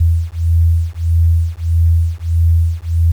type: beating tone pair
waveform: sine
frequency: 82.41 / 84.01 Hz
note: E2 / E2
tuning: 0 / +33 cents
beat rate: 1.6 Hz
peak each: -13 dBFS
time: 0-3.12 s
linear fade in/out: 10 ms
effects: 7-bit